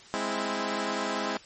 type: chord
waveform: 10% pulse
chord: Ab augmented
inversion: none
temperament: equal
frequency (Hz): 207.7 / 261.6 / 329.6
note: Ab3 / C4 / E4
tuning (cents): 0 / 0 / 0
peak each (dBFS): -24 / -25 / -25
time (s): 0.14-1.37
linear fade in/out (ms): 0
effects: white hiss -51 dBFS RMS until 1.45 s + MP3 32 kbps